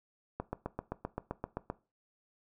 click train, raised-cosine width 1 ms, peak -21 dBFS, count 11, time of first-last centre 0.4-1.7 s, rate 7.69 Hz, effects noise-tail reverb RT60 0.3 s tail -18 dB re dry

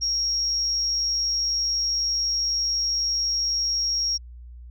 sine tone with amplitude modulation, 5588 Hz, F8, in tune, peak -19 dBFS, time 0.01-4.18 s, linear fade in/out 20 ms, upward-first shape sine, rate 222 Hz, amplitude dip 40%, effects tanh soft clip ceiling -15 dBFS + added 60 Hz sine -39 dBFS peak until 4.7 s

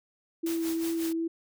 sine tone with vibrato, 329.6 Hz, E4, in tune, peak -27 dBFS, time 0.43-1.28 s, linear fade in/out 10 ms, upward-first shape sine, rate 2.6 Hz, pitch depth 11 cents each way
white noise with tremolo, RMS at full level -38 dBFS, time 0.46-1.13 s, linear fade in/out 5 ms, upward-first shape sine, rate 5.5 Hz, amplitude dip 70%
effects none

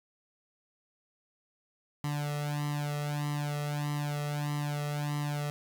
sawtooth tone with flanger, 146.83 Hz, D3, in tune, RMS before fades -33 dBFS, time 2.04-5.5 s, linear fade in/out 0 ms, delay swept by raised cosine 0.99 to 1.55 ms, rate 1.6 Hz, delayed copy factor +0.95, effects none

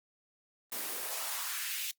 white noise with high-pass filter sweep, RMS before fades -37 dBFS, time 0.72-1.91 s, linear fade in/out 2 ms, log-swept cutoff 250 to 2900 Hz, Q 1.8, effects noise-tail reverb RT60 0.1 s tail -20 dB re dry + Opus 24 kbps

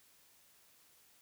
silence, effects white hiss -66 dBFS RMS until 1.21 s

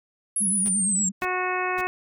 sine linear sweep, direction down, 10830 to 7400 Hz, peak -21 dBFS, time 0.36-1.09 s, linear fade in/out 5 ms
sine tone with vibrato, 196 Hz, G3, in tune, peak -27 dBFS, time 0.4-1.12 s, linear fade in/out 20 ms, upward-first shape sine, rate 8.6 Hz, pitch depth 110 cents each way
pink noise bursts, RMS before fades -40 dBFS, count 3, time 0.65-1.816 s, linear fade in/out 10 ms, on 42 ms, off 520 ms
harmonic tone, 366.2 Hz, F#4, 18 cents flat, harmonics 1 / 2 / 3 / 4 / 5 / 6 / 7, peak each -30 / -30 / -29 / -33 / -32 / -35 / -32 dBFS, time 1.22-1.87 s, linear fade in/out 0 ms
effects none

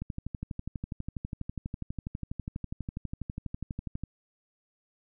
click train, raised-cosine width 5 ms, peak -22 dBFS, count 50, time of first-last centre 0.02-4.036 s, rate 12.2 Hz, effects none

